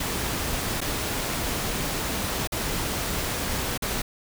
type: noise with dropouts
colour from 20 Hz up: pink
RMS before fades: -28 dBFS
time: 0-4.02 s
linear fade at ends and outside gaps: 5 ms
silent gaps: 0.806-0.814 / 2.474-2.52 / 3.777-3.821 s
effects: none